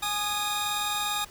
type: tone cluster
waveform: sawtooth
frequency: 832 / 1229 / 3707 Hz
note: G#5 / D#6 / A#7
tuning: +3 / -22 / -10 cents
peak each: -28 dBFS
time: 0.02-1.25 s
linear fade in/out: 10 ms
effects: pink hiss -50 dBFS RMS until 1.3 s